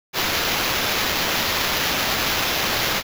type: noise with sample-and-hold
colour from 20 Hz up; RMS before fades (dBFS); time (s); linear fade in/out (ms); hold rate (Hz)
blue; -22; 0.13-3.03; 50; 8820
effects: none